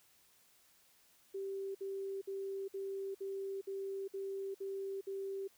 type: tone bursts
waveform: sine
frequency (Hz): 390.3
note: G4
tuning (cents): -8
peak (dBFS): -38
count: 9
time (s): 1.34-5.478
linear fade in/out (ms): 10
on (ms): 410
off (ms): 56
effects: white hiss -68 dBFS RMS until 5.57 s